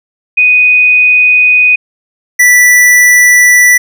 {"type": "tone pair in turn", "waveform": ["sine", "square"], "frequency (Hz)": [2489, 1968.8], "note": ["D#7", "B6"], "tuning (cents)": [0, -6], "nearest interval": "major third", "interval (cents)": 406, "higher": "first", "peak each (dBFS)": -3, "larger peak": "neither", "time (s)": [[0.37, 1.76], [2.39, 3.78]], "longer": "neither", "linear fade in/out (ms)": 10, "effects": []}